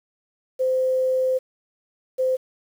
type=tone pair in turn; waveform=sine; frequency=517 / 517 Hz; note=C5 / C5; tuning=-21 / -21 cents; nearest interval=unison; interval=0 cents; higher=neither; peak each=-18 dBFS; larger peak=neither; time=0.59-1.39 / 2.18-2.37 s; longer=first; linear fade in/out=20 ms; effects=8-bit